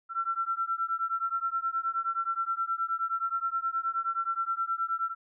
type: beating tone pair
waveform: sine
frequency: 1345 / 1354.5 Hz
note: E6 / E6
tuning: +34 / +47 cents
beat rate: 9.5 Hz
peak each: -31 dBFS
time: 0.09-5.15 s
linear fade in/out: 50 ms
effects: none